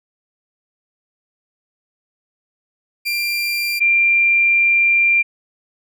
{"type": "tone pair in turn", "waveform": ["30% pulse", "sine"], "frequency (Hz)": [2378, 2378], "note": ["D7", "D7"], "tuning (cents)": [21, 21], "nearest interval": "unison", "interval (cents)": 0, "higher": "neither", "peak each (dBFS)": [-16, -11], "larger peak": "second", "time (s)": [[3.05, 3.8], [3.8, 5.23]], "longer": "second", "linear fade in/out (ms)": 20, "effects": []}